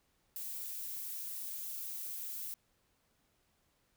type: noise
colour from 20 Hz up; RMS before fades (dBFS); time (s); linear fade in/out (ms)
violet; -42; 0.36-2.54; 0
effects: pink hiss -75 dBFS RMS until 3.96 s